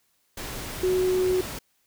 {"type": "tone in noise", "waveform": "sine", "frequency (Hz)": 369, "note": "F#4", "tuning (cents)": -5, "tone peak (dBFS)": -20, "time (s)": [0.83, 1.41], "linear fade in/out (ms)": 5, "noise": "pink", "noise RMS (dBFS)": -35, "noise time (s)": [0.37, 1.59], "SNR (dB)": 12, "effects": ["white hiss -69 dBFS RMS until 1.86 s"]}